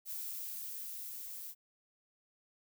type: noise with level ramp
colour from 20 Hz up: violet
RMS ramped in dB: -41 to -46 dBFS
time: 0.05-1.55 s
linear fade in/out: 50 ms
effects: none